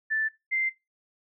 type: tone pair in turn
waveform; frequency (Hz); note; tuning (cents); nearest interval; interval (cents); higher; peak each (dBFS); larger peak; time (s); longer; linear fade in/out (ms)
sine; 1760 / 2085; A6 / C7; 0 / -7; minor third; 293; second; -24; neither; 0.1-0.29 / 0.51-0.7; neither; 20
effects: noise-tail reverb RT60 0.2 s tail -17 dB re dry